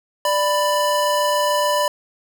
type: tone pair together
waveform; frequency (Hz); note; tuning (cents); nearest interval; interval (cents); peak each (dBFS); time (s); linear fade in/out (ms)
square; 590 / 992.3; D5 / B5; +8 / +8; major sixth; 900; -20; 0.25-1.88; 2
effects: none